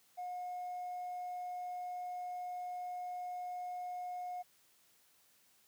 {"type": "tone with hard clipping", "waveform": "triangle", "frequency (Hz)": 720, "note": "F#5", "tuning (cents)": -47, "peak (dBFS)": -39, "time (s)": [0.17, 4.43], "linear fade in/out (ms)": 20, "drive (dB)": 2, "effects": ["white hiss -69 dBFS RMS until 5.67 s", "high-pass 80 Hz 12 dB/octave"]}